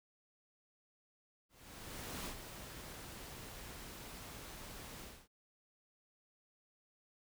pink noise with ADSR envelope, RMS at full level -43 dBFS, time 1.49-5.28 s, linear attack 770 ms, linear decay 87 ms, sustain -7 dB, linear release 260 ms, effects none

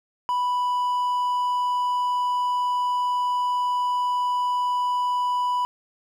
triangle tone, 987.8 Hz, B5, in tune, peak -19 dBFS, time 0.29-5.65 s, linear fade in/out 0 ms, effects none

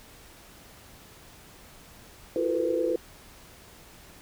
sine tone cluster, 336.7 / 365.5 / 444.4 / 464.8 / 502 Hz, E4 / F#4 / A4 / A#4 / B4, +37 / -21 / +17 / -5 / +28 cents, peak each -29 / -33 / -32 / -36 / -27 dBFS, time 2.36-2.96 s, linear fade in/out 2 ms, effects pink hiss -51 dBFS RMS until 4.21 s

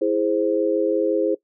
sine chord, E augmented, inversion none, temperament equal, 329.6 / 415.3 / 523.3 Hz, E4 / G#4 / B#4, 0 / 0 / 0 cents, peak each -22 / -22 / -22 dBFS, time 0.01-1.35 s, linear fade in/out 10 ms, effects noise-tail reverb RT60 0.1 s tail -19 dB re dry

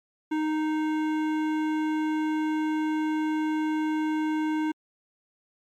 sine tone with hard clipping, 310 Hz, D#4, 6 cents flat, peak -26 dBFS, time 0.31-4.72 s, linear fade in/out 10 ms, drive 14 dB, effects MP3 96 kbps

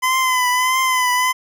25% pulse tone with vibrato, 1017 Hz, C6, 50 cents flat, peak -11 dBFS, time 0.02-1.33 s, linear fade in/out 20 ms, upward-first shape triangle, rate 1.6 Hz, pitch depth 53 cents each way, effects none

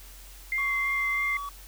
sine tone with vibrato, 2093 Hz, C7, in tune, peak -25 dBFS, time 0.52-1.37 s, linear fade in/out 2 ms, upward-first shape triangle, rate 3.1 Hz, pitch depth 15 cents each way
triangle tone with pitch glide, 1119 to 1135.9 Hz, C#6 to C#6, +16 to +42 cents, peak -31 dBFS, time 0.58-1.49 s, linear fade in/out 2 ms, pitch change +26 cents, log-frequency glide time 0.96-1.22 s
effects added 45 Hz sine -46 dBFS peak until 1.67 s + white hiss -50 dBFS RMS until 1.67 s

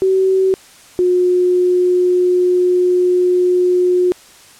sine tone pair in turn, 380 / 360.6 Hz, F#4 / F#4, +46 / -45 cents, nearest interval minor second, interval 91 cents, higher first, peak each -10 dBFS, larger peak neither, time 0.02-0.54 / 0.99-4.12 s, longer second, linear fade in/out 0 ms, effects white hiss -43 dBFS RMS until 4.59 s + low-pass 10000 Hz 12 dB/octave

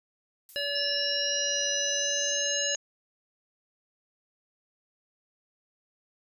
violet noise with exponential decay, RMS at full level -45 dBFS, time 0.49-1.23 s, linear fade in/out 0 ms, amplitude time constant 160 ms
harmonic tone, 572 Hz, D5, 46 cents flat, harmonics 1 / 3 / 5 / 7 / 9, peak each -34 / -35 / -33 / -36 / -37 dBFS, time 0.56-2.75 s, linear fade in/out 0 ms
sine exponential sweep, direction up, 5274 to 6645 Hz, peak -29 dBFS, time 0.75-2.76 s, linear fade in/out 5 ms
effects resampled to 32000 Hz

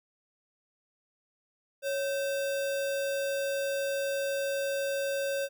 sine tone with sample-and-hold, 554 Hz, C#5, 1 cent flat, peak -28 dBFS, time 1.82-5.49 s, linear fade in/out 50 ms, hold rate 2100 Hz, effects none

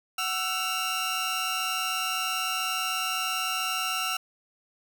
sawtooth tone cluster, 746 / 1329 / 2811 Hz, F#5 / E6 / F7, +14 / +14 / +11 cents, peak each -32 / -26 / -28 dBFS, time 0.18-4.17 s, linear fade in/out 5 ms, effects none

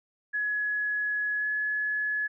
sine tone with pitch glide, 1688 to 1701.7 Hz, G#6 to G#6, +28 to +42 cents, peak -26 dBFS, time 0.33-2.28 s, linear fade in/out 20 ms, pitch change +14 cents, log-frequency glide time 1.37-1.46 s, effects none

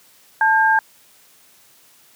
sine tone pair together, 880 / 1604.6 Hz, A5 / G6, 0 / +40 cents, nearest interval minor seventh, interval 1040 cents, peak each -15 dBFS, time 0.41-0.79 s, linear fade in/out 2 ms, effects white hiss -52 dBFS RMS until 2.15 s + high-pass 100 Hz 12 dB/octave

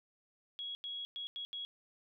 sine tone bursts at uneven times, 3325 Hz, G#7, 1 cent sharp, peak -39 dBFS, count 5, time 0.59-0.75 / 0.84-1.05 / 1.16-1.27 / 1.36-1.45 / 1.53-1.65 s, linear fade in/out 0 ms, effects none

